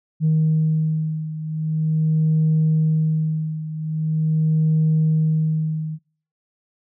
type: beating tone pair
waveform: sine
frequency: 157 / 157.43 Hz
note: D#3 / D#3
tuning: +16 / +21 cents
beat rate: 0.43 Hz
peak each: -17 / -21 dBFS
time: 0.2-5.99 s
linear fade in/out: 50 ms
effects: noise-tail reverb RT60 0.5 s tail -26 dB re dry + tanh soft clip ceiling -11 dBFS